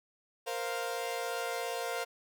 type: chord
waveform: sawtooth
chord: Bb suspended second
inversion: none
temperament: equal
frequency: 466.2 / 523.3 / 698.5 Hz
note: Bb4 / C5 / F5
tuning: 0 / 0 / 0 cents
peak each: -34 / -35 / -34 dBFS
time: 0.46-2.05 s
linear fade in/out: 20 ms
effects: none